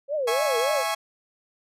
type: tone with vibrato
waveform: sine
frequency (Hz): 534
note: C5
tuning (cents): +35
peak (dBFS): -23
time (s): 0.08-0.84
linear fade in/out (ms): 50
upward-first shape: triangle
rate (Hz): 3.5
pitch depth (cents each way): 290
type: chord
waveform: sawtooth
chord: C# minor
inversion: first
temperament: equal with one note detuned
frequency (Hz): 659.3 / 830.6 / 1099.8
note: E5 / G#5 / C#6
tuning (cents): 0 / 0 / -14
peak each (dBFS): -25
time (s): 0.27-0.95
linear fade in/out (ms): 10
effects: resampled to 32000 Hz